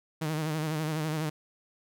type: tone with vibrato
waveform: sawtooth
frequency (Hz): 155.6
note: D#3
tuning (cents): 0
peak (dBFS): -25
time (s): 0.21-1.3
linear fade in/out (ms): 10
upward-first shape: sine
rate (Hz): 12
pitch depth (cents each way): 58
effects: none